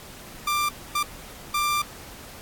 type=tone bursts at uneven times; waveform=sawtooth; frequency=1185 Hz; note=D6; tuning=15 cents sharp; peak=-18 dBFS; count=3; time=0.47-0.69 / 0.95-1.03 / 1.54-1.82 s; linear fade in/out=5 ms; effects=pink hiss -43 dBFS RMS until 2.41 s + AAC 64 kbps